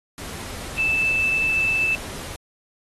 sine tone in noise, 2637 Hz, E7, in tune, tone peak -18 dBFS, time 0.78-1.95 s, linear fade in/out 0 ms, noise pink, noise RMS -35 dBFS, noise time 0.18-2.36 s, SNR +14 dB, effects AAC 32 kbps

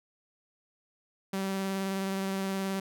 sawtooth tone with vibrato, 193.2 Hz, G3, 25 cents flat, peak -26 dBFS, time 1.33-2.8 s, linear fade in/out 5 ms, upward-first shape square, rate 19 Hz, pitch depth 11 cents each way, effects none

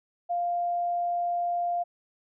sine tone, 698.5 Hz, F5, in tune, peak -25 dBFS, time 0.29-1.84 s, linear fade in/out 20 ms, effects none

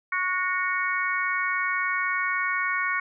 harmonic tone with a mistuned harmonic, 370 Hz, F#4, in tune, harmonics 3 / 4 / 5 / 6, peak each -29 / -29 / -29 / -29 dBFS, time 0.12-3 s, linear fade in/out 5 ms, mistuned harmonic 4, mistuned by -28 cents, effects none

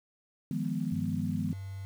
sine chord, F half-diminished seventh, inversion third, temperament equal, 155.56 / 174.61 / 207.7 / 246.9 Hz, Eb3 / F3 / Ab3 / Cb4, 0 / 0 / 0 / 0 cents, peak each -35 dBFS, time 0.51-1.53 s, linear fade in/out 2 ms
sine tone with pitch glide, 98 to 97.04 Hz, G2 to G2, 0 to -17 cents, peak -37 dBFS, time 0.92-1.85 s, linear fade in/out 0 ms, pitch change -17 cents, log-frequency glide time 1.36-1.55 s
effects 9-bit

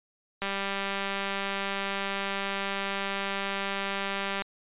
click train, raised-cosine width 0.3 ms, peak -15 dBFS, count 789, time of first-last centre 0.42-4.42 s, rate 197 Hz, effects resampled to 8000 Hz

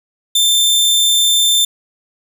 sawtooth tone, 3567 Hz, A7, 23 cents sharp, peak -7 dBFS, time 0.35-1.65 s, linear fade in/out 5 ms, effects none

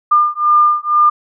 sine beating tone pair, 1202 / 1204.1 Hz, D6 / D6, +40 / +43 cents, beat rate 2.1 Hz, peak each -12 dBFS, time 0.11-1.1 s, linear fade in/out 10 ms, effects none

